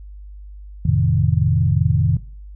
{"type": "chord", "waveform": "sine", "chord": "F dominant seventh", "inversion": "none", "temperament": "equal", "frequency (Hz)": [87.31, 110, 130.81, 155.56], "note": ["F2", "A2", "C3", "Eb3"], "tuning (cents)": [0, 0, 0, 0], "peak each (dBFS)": -19, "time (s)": [0.85, 2.17], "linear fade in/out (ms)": 5, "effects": ["noise-tail reverb RT60 0.4 s tail -19 dB re dry", "added 50 Hz sine -34 dBFS peak until 2.55 s"]}